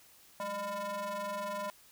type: ring-modulated tone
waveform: square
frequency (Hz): 198.9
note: G3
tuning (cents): +25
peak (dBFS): -33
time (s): 0.4-1.7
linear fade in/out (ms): 0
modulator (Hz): 807
effects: white hiss -60 dBFS RMS until 1.91 s